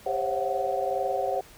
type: tone cluster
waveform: sine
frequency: 396.5 / 526 / 548 / 684 / 744 Hz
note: G4 / C5 / C#5 / F5 / F#5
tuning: +20 / +9 / -20 / -36 / +9 cents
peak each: -33 / -31 / -32 / -33 / -29 dBFS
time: 0.06-1.41 s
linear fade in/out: 5 ms
effects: pink hiss -51 dBFS RMS until 1.57 s